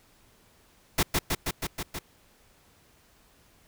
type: noise with echo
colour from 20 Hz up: pink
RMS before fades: -23 dBFS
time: 0.98-1.03 s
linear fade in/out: 5 ms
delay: 160 ms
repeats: 6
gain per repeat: -2 dB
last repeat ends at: 1.99 s
effects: pink hiss -61 dBFS RMS until 3.67 s